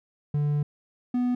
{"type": "tone pair in turn", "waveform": "triangle", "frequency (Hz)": [146.83, 246.9], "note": ["D3", "B3"], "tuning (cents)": [0, 0], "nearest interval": "major sixth", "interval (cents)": 900, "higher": "second", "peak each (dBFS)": -20, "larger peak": "neither", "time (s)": [[0.34, 0.63], [1.14, 1.35]], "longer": "first", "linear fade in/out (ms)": 5, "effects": []}